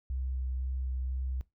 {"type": "tone with vibrato", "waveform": "sine", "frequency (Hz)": 64.4, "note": "C2", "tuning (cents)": -27, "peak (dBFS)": -31, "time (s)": [0.1, 1.41], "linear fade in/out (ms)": 0, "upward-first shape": "square", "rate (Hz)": 2, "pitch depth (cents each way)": 9, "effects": ["noise-tail reverb RT60 0.2 s tail -20 dB re dry"]}